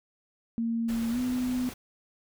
sine tone with pitch glide, 230 to 250.8 Hz, A#3 to B3, -23 to +27 cents, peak -26 dBFS, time 0.58-1.69 s, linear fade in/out 0 ms, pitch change +150 cents, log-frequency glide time 1.1-1.19 s
pink noise, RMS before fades -42 dBFS, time 0.88-1.74 s, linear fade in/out 10 ms
effects none

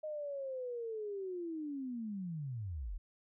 sine linear sweep, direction down, 622.3 to 34.92 Hz, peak -38 dBFS, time 0.03-2.98 s, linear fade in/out 10 ms, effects none

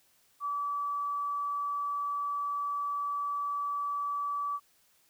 sine tone, 1151 Hz, D6, 35 cents flat, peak -30 dBFS, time 0.4-4.6 s, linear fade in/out 50 ms, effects white hiss -67 dBFS RMS until 5.09 s

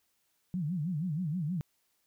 sine tone with vibrato, 165.2 Hz, E3, 4 cents sharp, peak -30 dBFS, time 0.54-1.61 s, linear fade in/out 0 ms, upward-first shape sine, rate 6.3 Hz, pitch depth 230 cents each way, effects white hiss -75 dBFS RMS until 2.06 s

